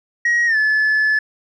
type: tone with pitch glide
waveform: sine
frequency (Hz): 1895 to 1727.7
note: A#6 to A6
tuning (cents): +28 to -32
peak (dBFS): -11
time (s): 0.25-1.19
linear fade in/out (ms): 5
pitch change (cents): -160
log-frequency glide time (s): 0.46-0.57
effects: tanh soft clip ceiling -12 dBFS